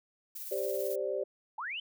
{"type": "noise with tremolo", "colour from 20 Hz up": "violet", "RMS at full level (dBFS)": -40, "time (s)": [0.35, 0.96], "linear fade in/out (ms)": 10, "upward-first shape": "triangle", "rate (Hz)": 18, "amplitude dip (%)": 45}
{"type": "chord", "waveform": "sine", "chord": "G suspended fourth", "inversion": "none", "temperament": "equal", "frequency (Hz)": [392, 523.3, 587.3], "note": ["G4", "C5", "D5"], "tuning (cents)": [0, 0, 0], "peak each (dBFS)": -35, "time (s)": [0.51, 1.24], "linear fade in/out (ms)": 10}
{"type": "linear sweep", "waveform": "sine", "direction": "up", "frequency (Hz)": [794, 3136], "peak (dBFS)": -35, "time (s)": [1.58, 1.8], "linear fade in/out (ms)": 5}
{"effects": []}